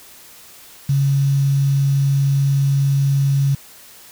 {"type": "tone with quantisation", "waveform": "sine", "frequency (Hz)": 138.59, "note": "C#3", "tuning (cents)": 0, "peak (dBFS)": -13, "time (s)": [0.89, 3.55], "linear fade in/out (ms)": 5, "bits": 6, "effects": ["white hiss -43 dBFS RMS until 4.11 s"]}